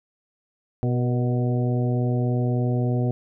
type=harmonic tone with a mistuned harmonic; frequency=123.47 Hz; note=B2; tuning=in tune; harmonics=1 / 2 / 3 / 4 / 5 / 6; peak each=-21 / -27 / -31 / -33 / -35 / -37 dBFS; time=0.83-3.11 s; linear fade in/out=0 ms; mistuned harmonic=4; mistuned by=-39 cents; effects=none